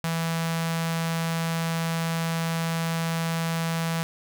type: tone with notch filter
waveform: sawtooth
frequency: 164.81 Hz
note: E3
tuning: in tune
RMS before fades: -27 dBFS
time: 0.04-4.03 s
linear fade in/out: 0 ms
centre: 340 Hz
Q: 0.73
effects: none